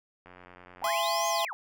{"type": "click train", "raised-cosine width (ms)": 0.5, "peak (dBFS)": -34, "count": 56, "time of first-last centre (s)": [0.26, 0.872], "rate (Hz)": 89.9}
{"type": "linear two-way sweep", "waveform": "sine", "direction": "up then down", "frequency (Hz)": [722, 6670, 727], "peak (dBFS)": -34, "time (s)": [0.82, 1.53], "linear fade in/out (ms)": 0, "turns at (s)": 1.28}
{"type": "chord", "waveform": "square", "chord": "E augmented", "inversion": "none", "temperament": "equal with one note detuned", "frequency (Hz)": [672.7, 830.6, 1046.5], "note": ["E5", "G#5", "B#5"], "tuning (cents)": [35, 0, 0], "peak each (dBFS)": [-31, -33, -31], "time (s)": [0.84, 1.45], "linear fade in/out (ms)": 2}
{"effects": []}